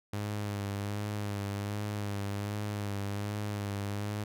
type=tone with vibrato; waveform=sawtooth; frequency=102.3 Hz; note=G#2; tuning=26 cents flat; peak=-29 dBFS; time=0.13-4.24 s; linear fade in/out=5 ms; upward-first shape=sine; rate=1.3 Hz; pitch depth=35 cents each way; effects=none